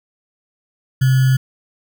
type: tone with sample-and-hold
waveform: sine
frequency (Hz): 130.81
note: C3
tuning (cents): 0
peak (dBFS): -10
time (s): 1.01-1.37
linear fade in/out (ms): 10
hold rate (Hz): 1575
effects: none